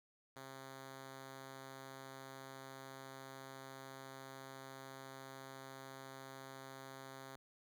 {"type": "tone", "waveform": "5% pulse", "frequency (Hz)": 134, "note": "C3", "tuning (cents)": 42, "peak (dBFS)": -39, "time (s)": [0.36, 7.36], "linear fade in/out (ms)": 2, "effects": []}